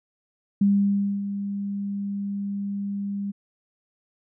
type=tone with ADSR envelope; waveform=sine; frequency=200.3 Hz; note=G3; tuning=38 cents sharp; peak=-15 dBFS; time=0.61-3.32 s; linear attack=6 ms; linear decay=600 ms; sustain=-11 dB; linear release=18 ms; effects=none